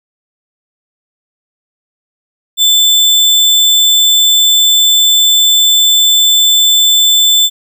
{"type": "tone with sample-and-hold", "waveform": "sine", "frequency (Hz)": 3520, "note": "A7", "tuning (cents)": 0, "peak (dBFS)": -5, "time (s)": [2.57, 7.5], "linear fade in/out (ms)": 50, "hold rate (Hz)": 11025, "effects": []}